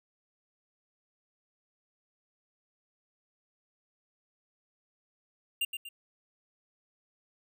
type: tone with echo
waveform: square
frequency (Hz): 2794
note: F7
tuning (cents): 0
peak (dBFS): -28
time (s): 5.61-5.65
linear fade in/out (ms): 5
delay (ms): 120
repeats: 2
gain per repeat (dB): -7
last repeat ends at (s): 5.89
effects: none

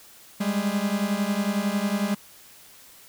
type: beating tone pair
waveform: 45% pulse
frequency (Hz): 197.9 / 208.9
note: G3 / G#3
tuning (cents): +17 / +10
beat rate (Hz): 11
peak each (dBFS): -26 / -26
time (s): 0.4-2.15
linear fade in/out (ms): 10
effects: white hiss -50 dBFS RMS until 3.08 s

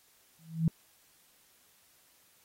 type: tone with exponential growth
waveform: sine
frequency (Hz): 162.6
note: E3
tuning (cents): -23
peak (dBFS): -20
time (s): 0.39-0.68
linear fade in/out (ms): 2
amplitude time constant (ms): 61
effects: white hiss -65 dBFS RMS until 2.44 s + AAC 48 kbps

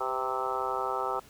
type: harmonic tone with a mistuned harmonic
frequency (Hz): 130.81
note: C3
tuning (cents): 0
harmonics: 3 / 4 / 5 / 6 / 7 / 8 / 9 / 10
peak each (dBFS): -37 / -37 / -40 / -35 / -36 / -40 / -38 / -34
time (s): 0-1.2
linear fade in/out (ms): 10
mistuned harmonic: 4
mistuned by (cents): -44
effects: pink hiss -55 dBFS RMS until 1.29 s

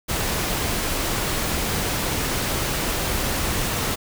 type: noise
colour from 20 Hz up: pink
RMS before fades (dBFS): -24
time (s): 0.08-3.96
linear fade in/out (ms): 20
effects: none

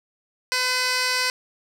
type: tone with band-pass filter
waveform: 15% pulse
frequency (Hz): 506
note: B4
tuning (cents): +42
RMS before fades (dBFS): -23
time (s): 0.52-1.3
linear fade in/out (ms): 0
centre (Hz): 4300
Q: 1.1
effects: none

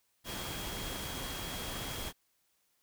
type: tone in noise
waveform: sine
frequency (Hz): 3275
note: G#7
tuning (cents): -25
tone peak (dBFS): -46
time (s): 0.24-2.13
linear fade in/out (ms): 50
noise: pink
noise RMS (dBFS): -40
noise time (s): 0.24-2.13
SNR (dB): -9
effects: white hiss -75 dBFS RMS until 2.82 s

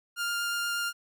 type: tone with vibrato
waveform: sawtooth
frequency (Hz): 1403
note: F6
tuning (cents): +8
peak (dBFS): -25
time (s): 0.16-0.93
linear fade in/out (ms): 50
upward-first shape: triangle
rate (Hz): 8.3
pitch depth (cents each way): 8
effects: none

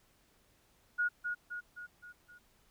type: tone with echo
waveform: sine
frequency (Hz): 1445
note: F#6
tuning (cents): -41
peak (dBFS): -28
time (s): 0.98-1.09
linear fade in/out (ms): 20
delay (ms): 260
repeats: 5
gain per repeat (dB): -5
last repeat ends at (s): 2.39
effects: pink hiss -69 dBFS RMS until 2.7 s

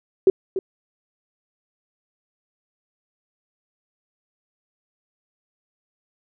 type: tone with echo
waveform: sine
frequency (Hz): 380.5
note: F#4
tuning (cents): +48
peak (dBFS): -9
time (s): 0.27-0.3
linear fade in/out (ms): 2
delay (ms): 290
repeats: 1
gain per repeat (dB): -11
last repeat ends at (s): 0.59
effects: none

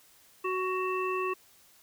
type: harmonic tone with a mistuned harmonic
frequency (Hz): 371.4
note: F#4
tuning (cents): +7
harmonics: 1 / 3 / 5 / 7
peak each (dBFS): -31 / -32 / -44 / -37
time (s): 0.44-1.34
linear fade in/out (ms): 10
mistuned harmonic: 7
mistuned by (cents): +41
effects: white hiss -60 dBFS RMS until 1.82 s

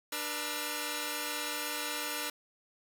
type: tone cluster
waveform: 5% pulse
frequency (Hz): 297 / 482.9 / 1349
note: D4 / B4 / E6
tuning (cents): +20 / -39 / +40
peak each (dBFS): -27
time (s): 0.12-2.3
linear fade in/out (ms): 5
effects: none

